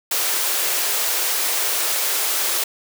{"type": "high-pass noise", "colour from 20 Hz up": "white", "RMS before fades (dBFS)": -21, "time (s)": [0.11, 2.64], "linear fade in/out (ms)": 5, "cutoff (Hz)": 340, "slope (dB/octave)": 48, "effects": []}